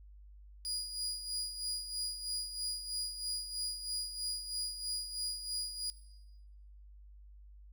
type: tone with tremolo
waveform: 30% pulse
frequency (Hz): 4894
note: D#8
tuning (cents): -29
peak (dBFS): -32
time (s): 0.65-5.9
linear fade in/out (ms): 0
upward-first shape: sine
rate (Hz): 3.1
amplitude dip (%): 65
effects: noise-tail reverb RT60 1.0 s tail -17 dB re dry + added 50 Hz sine -52 dBFS peak until 7.72 s